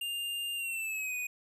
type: tone with pitch glide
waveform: square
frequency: 2803 to 2483 Hz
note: F7 to D#7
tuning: +6 to -4 cents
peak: -34 dBFS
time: 0.01-1.27 s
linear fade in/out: 5 ms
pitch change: -210 cents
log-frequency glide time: 0.55-1.16 s
effects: 12-bit